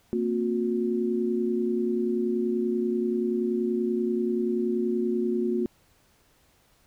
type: tone cluster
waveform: sine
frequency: 230.4 / 260.8 / 361.1 Hz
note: A#3 / C4 / F#4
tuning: -20 / -5 / -42 cents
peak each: -27 / -33 / -26 dBFS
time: 0.13-5.66 s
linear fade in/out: 0 ms
effects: pink hiss -63 dBFS RMS until 6.86 s